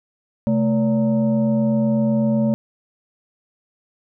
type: tone with frequency modulation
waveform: sine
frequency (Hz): 220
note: A3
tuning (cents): 0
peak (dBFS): -15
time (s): 0.47-2.54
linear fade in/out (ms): 0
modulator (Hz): 352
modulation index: 0.75
effects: none